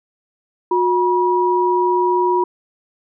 sine tone pair together, 361.5 / 965 Hz, F#4 / B5, -40 / -40 cents, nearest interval octave + perfect fourth, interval 1700 cents, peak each -16 / -16 dBFS, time 0.71-2.44 s, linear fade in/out 5 ms, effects none

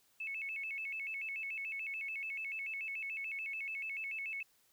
sine tone with vibrato, 2404 Hz, D7, 40 cents sharp, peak -38 dBFS, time 0.2-4.43 s, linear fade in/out 5 ms, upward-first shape square, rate 6.9 Hz, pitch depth 150 cents each way, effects white hiss -71 dBFS RMS until 4.72 s

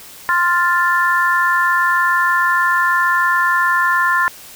sine chord, F major, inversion second, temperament equal, 1046.5 / 1396.9 / 1760 Hz, C6 / F6 / A6, 0 / 0 / 0 cents, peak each -16 / -18 / -16 dBFS, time 0.29-4.28 s, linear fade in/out 0 ms, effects white hiss -38 dBFS RMS until 4.55 s

